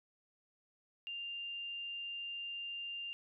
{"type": "tone", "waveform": "sine", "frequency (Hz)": 2794, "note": "F7", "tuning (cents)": 0, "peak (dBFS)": -40, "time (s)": [1.07, 3.13], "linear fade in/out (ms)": 0, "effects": []}